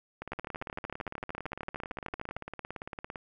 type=two click trains; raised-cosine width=0.5 ms; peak=-23 / -21 dBFS; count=53 / 28; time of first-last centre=0.22-3.158 / 0.32-2.365 s; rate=17.7 / 13.2 Hz; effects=none